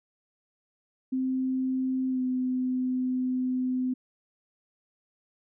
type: tone with pitch glide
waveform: sine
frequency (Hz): 260 to 254.9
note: C4 to C4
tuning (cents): -11 to -45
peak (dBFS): -25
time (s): 1.12-3.94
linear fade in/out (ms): 10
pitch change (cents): -34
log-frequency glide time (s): 2.09-2.21
effects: none